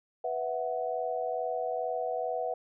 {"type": "chord", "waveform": "sine", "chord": "B suspended fourth", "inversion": "none", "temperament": "just", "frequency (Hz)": [493.9, 658.5, 740.8], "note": ["B4", "E5", "F#5"], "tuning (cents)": [0, -2, 2], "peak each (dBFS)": -34, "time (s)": [0.24, 2.54], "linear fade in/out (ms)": 5, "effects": []}